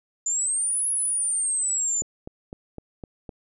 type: exponential two-way sweep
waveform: sine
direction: up then down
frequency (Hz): 7040 to 10580 to 7040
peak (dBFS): -22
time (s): 0.26-2.02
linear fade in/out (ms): 5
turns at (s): 0.87
type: click train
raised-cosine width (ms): 2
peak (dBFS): -23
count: 6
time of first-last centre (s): 2.02-3.292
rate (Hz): 3.93
effects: none